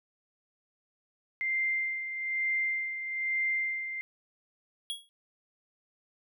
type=tone with tremolo; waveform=sine; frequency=2093 Hz; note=C7; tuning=in tune; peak=-26 dBFS; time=1.41-4.01 s; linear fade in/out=0 ms; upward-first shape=sine; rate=1.1 Hz; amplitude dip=60%
type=tone with exponential decay; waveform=square; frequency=3322 Hz; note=G#7; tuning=in tune; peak=-30 dBFS; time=4.9-5.09 s; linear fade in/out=0 ms; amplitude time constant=41 ms
effects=none